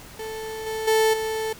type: tone with level steps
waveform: 35% pulse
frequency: 440 Hz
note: A4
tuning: in tune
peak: -29 / -25 / -15 / -23 dBFS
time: 0.19-1.53 s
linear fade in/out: 5 ms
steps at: 0.66 / 0.87 / 1.13 s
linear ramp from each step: 10 ms
effects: pink hiss -44 dBFS RMS until 1.59 s